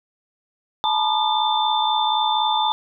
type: tone cluster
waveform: sine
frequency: 862 / 926 / 983 / 1212 / 3553 Hz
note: A5 / A#5 / B5 / D#6 / A7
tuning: -36 / -12 / -8 / -46 / +16 cents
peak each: -20 / -27 / -27 / -28 / -23 dBFS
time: 0.84-2.72 s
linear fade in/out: 0 ms
effects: none